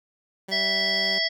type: tone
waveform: 15% pulse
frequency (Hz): 192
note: G3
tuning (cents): -36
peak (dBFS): -27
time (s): 0.48-1.19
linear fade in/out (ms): 10
type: harmonic tone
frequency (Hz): 659.3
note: E5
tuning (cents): 0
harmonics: 1 / 3 / 5 / 7 / 8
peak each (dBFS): -32 / -26 / -29 / -28 / -27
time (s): 0.51-1.29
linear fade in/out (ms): 20
effects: none